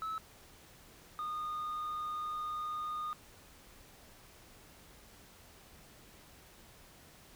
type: tone pair in turn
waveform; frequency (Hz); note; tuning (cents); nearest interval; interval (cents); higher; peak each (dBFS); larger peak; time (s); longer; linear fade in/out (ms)
sine; 1300 / 1227; E6 / D#6; -24 / -25; minor second; 101; first; -33 / -33; neither; 0.02-0.18 / 1.19-3.13; second; 0
effects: tanh soft clip ceiling -35 dBFS + pink hiss -58 dBFS RMS until 7.35 s